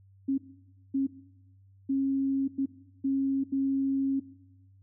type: tone bursts at uneven times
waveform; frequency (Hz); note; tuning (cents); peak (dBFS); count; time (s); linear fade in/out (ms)
sine; 271.3; C#4; -37; -24; 6; 0.28-0.38 / 0.94-1.07 / 1.89-2.48 / 2.58-2.66 / 3.04-3.44 / 3.52-4.2; 10
effects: noise-tail reverb RT60 1.0 s tail -19 dB re dry + added 97 Hz sine -55 dBFS peak until 4.82 s